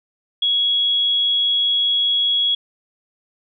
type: tone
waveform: sine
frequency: 3335 Hz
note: G#7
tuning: 7 cents sharp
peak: -15 dBFS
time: 0.42-2.55 s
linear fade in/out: 5 ms
effects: none